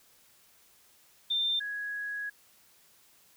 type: tone pair in turn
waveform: sine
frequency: 3589 / 1664.7 Hz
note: A7 / G#6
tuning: +34 / +4 cents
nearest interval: octave + minor second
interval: 1330 cents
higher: first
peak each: -26 / -33 dBFS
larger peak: first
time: 1.3-1.6 / 1.6-2.3 s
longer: second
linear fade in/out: 10 ms
effects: white hiss -62 dBFS RMS until 3.36 s